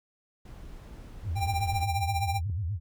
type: noise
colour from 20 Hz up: brown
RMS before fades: -44 dBFS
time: 0.45-1.85 s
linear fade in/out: 5 ms
type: tone with vibrato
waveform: sine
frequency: 92.5 Hz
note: F#2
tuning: in tune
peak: -28 dBFS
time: 1.23-2.8 s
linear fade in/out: 50 ms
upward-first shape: sine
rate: 8.2 Hz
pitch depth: 270 cents each way
type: tone with tremolo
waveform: square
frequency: 792 Hz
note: G5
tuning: 18 cents sharp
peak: -26 dBFS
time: 1.35-2.41 s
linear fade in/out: 50 ms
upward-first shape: triangle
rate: 15 Hz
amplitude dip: 85%
type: tone with exponential growth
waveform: sine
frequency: 134 Hz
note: C3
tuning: 42 cents sharp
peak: -32 dBFS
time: 2.42-2.5 s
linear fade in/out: 2 ms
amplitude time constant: 16 ms
effects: none